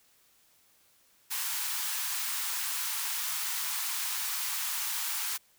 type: high-pass noise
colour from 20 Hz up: white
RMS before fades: -33 dBFS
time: 1.3-5.38 s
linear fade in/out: 20 ms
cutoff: 830 Hz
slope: 48 dB/octave
effects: white hiss -65 dBFS RMS until 5.58 s